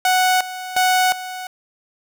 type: tone with tremolo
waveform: sawtooth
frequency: 740 Hz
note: F#5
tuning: in tune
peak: -10 dBFS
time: 0.05-1.47 s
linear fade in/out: 2 ms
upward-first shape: square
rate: 1.4 Hz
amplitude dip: 80%
effects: none